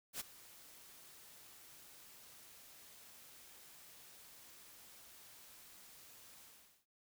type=noise with ADSR envelope; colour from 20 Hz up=white; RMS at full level=-41 dBFS; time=0.13-6.86 s; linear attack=69 ms; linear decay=21 ms; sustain=-18 dB; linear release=440 ms; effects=none